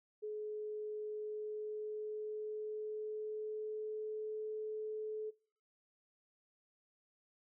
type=tone with pitch glide; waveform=sine; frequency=425 to 431.2 Hz; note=G#4 to A4; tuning=+40 to -35 cents; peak=-39 dBFS; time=0.22-5.31 s; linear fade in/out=20 ms; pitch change=+25 cents; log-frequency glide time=1.09-4.44 s; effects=noise-tail reverb RT60 0.5 s tail -23 dB re dry